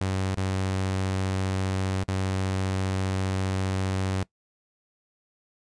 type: tone with dropouts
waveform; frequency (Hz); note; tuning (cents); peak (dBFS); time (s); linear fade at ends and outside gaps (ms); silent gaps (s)
sawtooth; 95; F#2; +46; -21; 0.01-4.23; 0; 0.345-0.374 / 2.035-2.082
effects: noise-tail reverb RT60 0.1 s tail -21 dB re dry + resampled to 22050 Hz